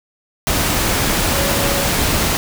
sine tone in noise, 558 Hz, C#5, 11 cents sharp, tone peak -23 dBFS, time 1.33-1.89 s, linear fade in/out 0 ms, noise pink, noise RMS -17 dBFS, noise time 0.47-2.37 s, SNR -9 dB, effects none

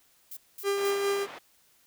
violet noise bursts, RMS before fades -41 dBFS, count 3, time 0.31-0.907 s, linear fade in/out 5 ms, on 59 ms, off 210 ms
45% pulse tone with tremolo, 399.4 Hz, G4, 32 cents sharp, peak -24 dBFS, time 0.63-1.27 s, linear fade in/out 50 ms, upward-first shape sine, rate 4.9 Hz, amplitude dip 35%
pink band-pass noise, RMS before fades -44 dBFS, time 0.77-1.39 s, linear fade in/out 10 ms, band 440 to 2700 Hz, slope 12 dB/octave
effects white hiss -64 dBFS RMS until 1.86 s

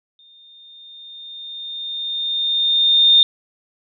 sine tone with exponential growth, 3638 Hz, A#7, 43 cents flat, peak -7 dBFS, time 0.19-3.23 s, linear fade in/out 1 ms, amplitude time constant 660 ms, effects none

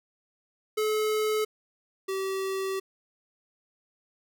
square tone pair in turn, 430 / 384.6 Hz, A4 / G4, -40 / -33 cents, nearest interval major second, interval 193 cents, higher first, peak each -25 / -29 dBFS, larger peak first, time 0.77-1.45 / 2.08-2.8 s, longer second, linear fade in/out 10 ms, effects none

